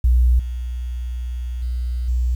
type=tone with level steps; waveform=sine; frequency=61 Hz; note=B1; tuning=21 cents flat; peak=-11 / -23 / -20 / -16 dBFS; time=0.04-2.35 s; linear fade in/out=5 ms; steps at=0.39 / 1.62 / 2.08 s; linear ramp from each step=5 ms; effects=8-bit